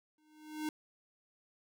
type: tone with exponential growth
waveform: square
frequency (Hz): 306.8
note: D#4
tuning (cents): -24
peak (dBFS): -33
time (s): 0.18-0.69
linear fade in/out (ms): 2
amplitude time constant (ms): 110
effects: none